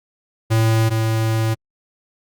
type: tone pair in turn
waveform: square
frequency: 112 / 111.6 Hz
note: A2 / A2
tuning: +31 / +25 cents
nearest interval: unison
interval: 6 cents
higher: first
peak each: -14 / -17 dBFS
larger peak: first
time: 0.5-0.9 / 0.9-1.55 s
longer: second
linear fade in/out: 20 ms
effects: Opus 48 kbps